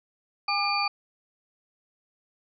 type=tone cluster; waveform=sine; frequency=812 / 1197 / 2408 / 4577 Hz; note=G#5 / D6 / D7 / D8; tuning=-39 / +33 / +43 / -45 cents; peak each=-29 dBFS; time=0.48-0.88 s; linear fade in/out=5 ms; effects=none